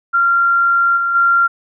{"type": "tone with level steps", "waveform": "sine", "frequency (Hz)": 1382, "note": "F6", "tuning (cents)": -19, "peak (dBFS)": [-10, -14, -9], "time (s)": [0.13, 1.48], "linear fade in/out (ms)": 20, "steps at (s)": [0.96, 1.14], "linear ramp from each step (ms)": 20, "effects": []}